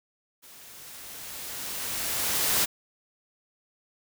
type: noise with level ramp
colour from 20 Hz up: white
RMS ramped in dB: -50 to -23 dBFS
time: 0.42-2.66 s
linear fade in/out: 20 ms
effects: none